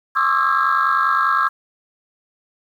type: tone cluster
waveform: sine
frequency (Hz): 1071 / 1156 / 1292 / 1342 / 1631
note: C6 / D6 / E6 / E6 / G#6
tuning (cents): +40 / -28 / -35 / +31 / -32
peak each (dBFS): -20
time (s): 0.15-1.49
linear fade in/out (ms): 20
effects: tanh soft clip ceiling -8 dBFS + 8-bit